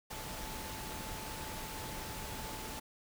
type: tone in noise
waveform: sine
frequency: 874 Hz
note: A5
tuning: 12 cents flat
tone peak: -49 dBFS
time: 0.1-2.8 s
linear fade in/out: 10 ms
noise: pink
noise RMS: -43 dBFS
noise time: 0.1-2.8 s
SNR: -9 dB
effects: none